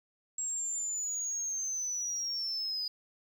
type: linear sweep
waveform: sine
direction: down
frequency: 7620 to 4934 Hz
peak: -31 dBFS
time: 0.38-2.88 s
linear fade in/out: 5 ms
effects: tanh soft clip ceiling -28 dBFS + 10-bit